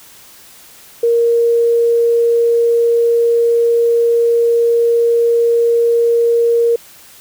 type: tone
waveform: sine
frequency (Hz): 467.6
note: A#4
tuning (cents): +5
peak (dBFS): -9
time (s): 1.03-6.76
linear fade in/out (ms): 5
effects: white hiss -41 dBFS RMS until 7.2 s